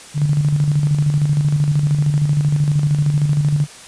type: tone with tremolo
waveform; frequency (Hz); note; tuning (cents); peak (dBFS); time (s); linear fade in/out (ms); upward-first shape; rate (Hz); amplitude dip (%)
sine; 146.83; D3; 0; -11; 0.14-3.67; 50; square; 13; 45
effects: white hiss -38 dBFS RMS until 3.87 s + resampled to 22050 Hz